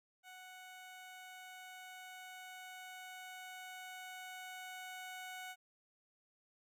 15% pulse tone with level ramp, 740 Hz, F#5, in tune, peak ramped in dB -46 to -39 dBFS, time 0.23-5.56 s, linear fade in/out 50 ms, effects none

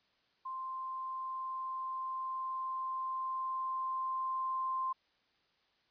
sine tone with level ramp, 1046.5 Hz, C6, in tune, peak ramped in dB -38 to -32 dBFS, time 0.45-4.93 s, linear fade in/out 10 ms, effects white hiss -73 dBFS RMS until 5.9 s + resampled to 11025 Hz

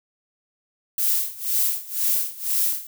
violet noise with tremolo, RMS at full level -20 dBFS, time 0.98-2.87 s, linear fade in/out 2 ms, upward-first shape sine, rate 2 Hz, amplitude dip 90%, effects none

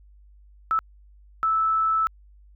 sine tone bursts at uneven times, 1312 Hz, E6, 9 cents flat, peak -19 dBFS, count 2, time 0.71-0.79 / 1.43-2.07 s, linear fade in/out 0 ms, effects added 50 Hz sine -49 dBFS peak until 2.55 s

